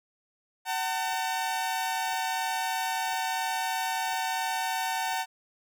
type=tone pair together; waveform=sawtooth; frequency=756 / 899 Hz; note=F#5 / A5; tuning=+37 / +37 cents; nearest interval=minor third; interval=300 cents; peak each=-27 dBFS; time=0.65-5.26 s; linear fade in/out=50 ms; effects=none